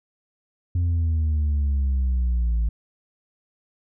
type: exponential sweep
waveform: sine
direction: down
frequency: 88.4 to 55.1 Hz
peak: -16 dBFS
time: 0.75-2.69 s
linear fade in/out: 5 ms
effects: tanh soft clip ceiling -18 dBFS